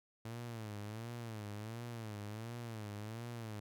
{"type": "tone with vibrato", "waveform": "sawtooth", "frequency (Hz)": 110.9, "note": "A2", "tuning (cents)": 14, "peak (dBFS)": -39, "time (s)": [0.25, 3.6], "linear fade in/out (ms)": 5, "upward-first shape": "sine", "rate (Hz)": 1.4, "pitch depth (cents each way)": 130, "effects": []}